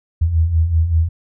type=beating tone pair; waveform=sine; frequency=77.78 / 82.98 Hz; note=D#2 / E2; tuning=0 / +12 cents; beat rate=5.2 Hz; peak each=-20 / -13 dBFS; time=0.21-1.09 s; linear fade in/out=10 ms; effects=none